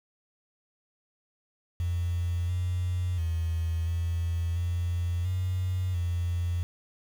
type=tone with pitch steps; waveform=triangle; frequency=86.8 / 90 / 82.3 / 84.5 / 87 / 92 / 87 Hz; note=F2 / F#2 / E2 / E2 / F2 / F#2 / F2; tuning=-10 / -47 / -2 / +43 / -6 / -9 / -6 cents; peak=-22 dBFS; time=1.8-6.63 s; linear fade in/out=0 ms; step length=690 ms; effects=tanh soft clip ceiling -24 dBFS + 8-bit